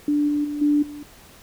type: tone with level steps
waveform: sine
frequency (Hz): 293.7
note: D4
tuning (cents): 0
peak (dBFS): -17 / -19 / -25 / -15 / -33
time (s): 0.08-1.03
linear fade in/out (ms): 2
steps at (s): 0.28 / 0.44 / 0.61 / 0.82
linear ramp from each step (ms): 10
effects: pink hiss -48 dBFS RMS until 1.42 s